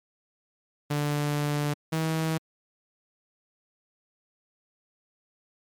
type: tone pair in turn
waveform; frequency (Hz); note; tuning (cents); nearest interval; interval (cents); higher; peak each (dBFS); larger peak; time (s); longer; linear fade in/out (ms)
sawtooth; 146.83 / 160.16; D3 / E3; 0 / -50; major second; 150; second; -21; neither; 0.9-1.74 / 1.92-2.38; first; 10
effects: MP3 96 kbps